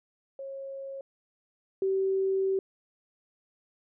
sine tone pair in turn, 544 / 384.7 Hz, C#5 / G4, -33 / -33 cents, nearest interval tritone, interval 600 cents, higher first, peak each -36 / -24 dBFS, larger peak second, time 0.39-1.01 / 1.82-2.59 s, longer second, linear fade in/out 2 ms, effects none

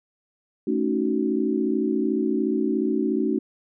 sine chord, D# half-diminished seventh, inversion second, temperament equal with one note detuned, 220 / 277.2 / 311.1 / 373.9 Hz, A3 / C#4 / D#4 / F#4, 0 / 0 / 0 / +18 cents, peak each -26 dBFS, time 0.67-3.39 s, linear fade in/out 5 ms, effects none

